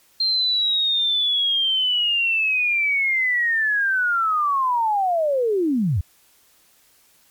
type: linear sweep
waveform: sine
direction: down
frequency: 4186 to 73.2 Hz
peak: -17 dBFS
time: 0.2-6.01 s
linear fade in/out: 5 ms
effects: white hiss -57 dBFS RMS until 7.3 s + MP3 96 kbps